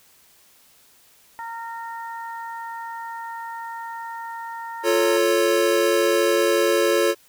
harmonic tone, 460.5 Hz, A#4, 21 cents flat, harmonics 2 / 3 / 4, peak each -31 / -40 / -39 dBFS, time 1.39-5.17 s, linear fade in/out 0 ms
square chord, F augmented, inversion none, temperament equal, 349.2 / 440 / 554.4 Hz, F4 / A4 / C#5, 0 / 0 / 0 cents, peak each -22 dBFS, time 4.83-7.15 s, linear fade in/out 50 ms
effects white hiss -55 dBFS RMS until 7.28 s

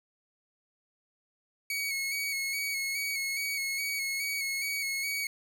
sawtooth tone with vibrato, 2217 Hz, C#7, in tune, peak -27 dBFS, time 1.7-5.27 s, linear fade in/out 2 ms, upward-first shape square, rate 2.4 Hz, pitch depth 30 cents each way, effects none

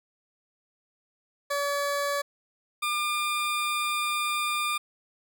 20% pulse tone pair in turn, 570 / 1201.5 Hz, C#5 / D6, +48 / +39 cents, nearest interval octave + minor second, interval 1291 cents, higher second, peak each -21 dBFS, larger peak neither, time 1.5-2.22 / 2.82-4.78 s, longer second, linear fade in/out 10 ms, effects none

